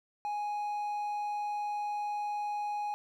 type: tone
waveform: triangle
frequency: 830.6 Hz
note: G#5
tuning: in tune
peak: -30 dBFS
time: 0.25-2.94 s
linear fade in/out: 0 ms
effects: none

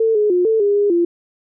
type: tone with pitch steps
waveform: sine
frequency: 448.2 / 420 / 357.7 / 443.9 / 406.6 / 409 / 343.8 Hz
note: A4 / G#4 / F4 / A4 / G#4 / G#4 / F4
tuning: +32 / +19 / +41 / +15 / -37 / -26 / -27 cents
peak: -12 dBFS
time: 0-1.05 s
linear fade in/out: 5 ms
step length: 150 ms
effects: none

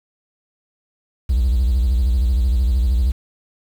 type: tone with vibrato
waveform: triangle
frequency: 61.74 Hz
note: B1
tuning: in tune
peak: -11 dBFS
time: 1.29-3.12 s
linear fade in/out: 10 ms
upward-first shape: sine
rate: 13 Hz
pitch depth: 200 cents each way
effects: tanh soft clip ceiling -7 dBFS + 7-bit

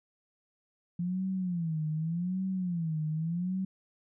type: tone with vibrato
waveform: sine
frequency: 171.1 Hz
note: F3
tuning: 35 cents flat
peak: -29 dBFS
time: 0.99-3.65 s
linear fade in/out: 5 ms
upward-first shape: sine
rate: 0.85 Hz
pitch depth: 180 cents each way
effects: none

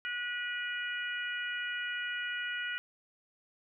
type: harmonic tone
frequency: 485.7 Hz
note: B4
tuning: 29 cents flat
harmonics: 3 / 4 / 5 / 6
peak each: -36 / -40 / -43 / -41 dBFS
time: 0.05-2.78 s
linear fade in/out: 0 ms
effects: none

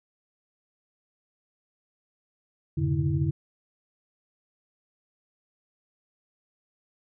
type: tone cluster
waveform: sine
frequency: 87.4 / 105.1 / 131.9 / 145.1 / 326.5 Hz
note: F2 / G#2 / C3 / D3 / E4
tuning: +2 / +21 / +14 / -21 / -17 cents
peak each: -30 / -33 / -31 / -25 / -33 dBFS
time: 2.77-3.31 s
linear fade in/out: 10 ms
effects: none

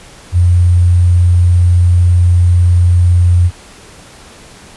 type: tone with sample-and-hold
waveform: sine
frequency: 88.2 Hz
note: F2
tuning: 18 cents sharp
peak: -5 dBFS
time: 0.32-3.51 s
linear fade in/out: 50 ms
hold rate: 8820 Hz
effects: pink hiss -37 dBFS RMS until 4.76 s + resampled to 24000 Hz

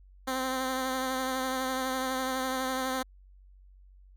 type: tone with vibrato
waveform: 10% pulse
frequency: 260.3 Hz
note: C4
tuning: 9 cents flat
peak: -21 dBFS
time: 0.27-3.03 s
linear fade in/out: 10 ms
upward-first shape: triangle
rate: 12 Hz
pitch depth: 28 cents each way
effects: added 47 Hz sine -52 dBFS peak until 4.16 s

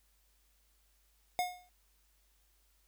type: tone with exponential decay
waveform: square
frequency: 721 Hz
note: F#5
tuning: 45 cents flat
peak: -28 dBFS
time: 1.39-1.69 s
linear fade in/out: 0 ms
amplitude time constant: 64 ms
effects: added 50 Hz sine -70 dBFS peak until 2.87 s + white hiss -73 dBFS RMS until 2.87 s

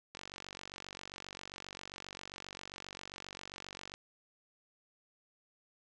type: click train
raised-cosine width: 0.2 ms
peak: -27 dBFS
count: 181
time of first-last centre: 0.15-3.939 s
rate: 47.5 Hz
effects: resampled to 22050 Hz

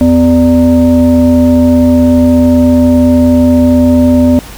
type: tone with frequency modulation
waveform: sine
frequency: 252.5 Hz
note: B3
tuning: 39 cents sharp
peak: -3 dBFS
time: 0.01-4.39 s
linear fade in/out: 0 ms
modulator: 335 Hz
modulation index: 0.72
effects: added 50 Hz sine -30 dBFS peak until 4.57 s + pink hiss -30 dBFS RMS until 4.57 s

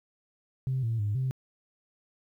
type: tone with pitch steps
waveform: sine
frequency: 131 / 114.1 / 103.5 / 130.6 Hz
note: C3 / A#2 / G#2 / C3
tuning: +2 / -37 / -5 / -3 cents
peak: -25 dBFS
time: 0.67-1.31 s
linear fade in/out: 0 ms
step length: 160 ms
effects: tanh soft clip ceiling -22 dBFS + 11-bit

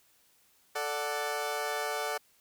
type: chord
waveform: 20% pulse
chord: D major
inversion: second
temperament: equal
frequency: 440 / 587.3 / 740 Hz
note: A4 / D5 / F#5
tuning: 0 / 0 / 0 cents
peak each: -31 dBFS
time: 0.75-2.18 s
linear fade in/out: 10 ms
effects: white hiss -66 dBFS RMS until 2.4 s

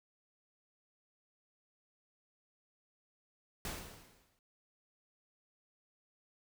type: noise with exponential decay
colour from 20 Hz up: pink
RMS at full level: -39 dBFS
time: 3.65-4.39 s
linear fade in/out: 1 ms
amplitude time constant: 160 ms
effects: noise-tail reverb RT60 0.3 s tail -26 dB re dry

